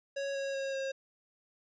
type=tone with pitch steps; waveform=square; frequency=554.4 / 549 / 543.6 / 538.3 Hz; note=C#5 / C#5 / C#5 / C5; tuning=0 / -17 / -34 / +49 cents; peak=-34 dBFS; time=0.16-0.92 s; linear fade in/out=10 ms; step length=190 ms; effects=resampled to 16000 Hz